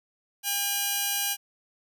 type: tone pair together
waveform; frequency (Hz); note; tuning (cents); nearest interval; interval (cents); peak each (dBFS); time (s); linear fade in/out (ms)
5% pulse; 805 / 2910; G5 / F#7; +46 / -29; octave + minor seventh; 2225; -17 / -20; 0.43-1.37; 50
effects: none